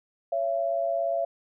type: tone pair together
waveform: sine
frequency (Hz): 556 / 673.2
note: C#5 / E5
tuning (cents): +5 / +36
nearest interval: minor third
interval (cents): 331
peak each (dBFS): -30 / -25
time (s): 0.32-1.25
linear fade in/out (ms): 5
effects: none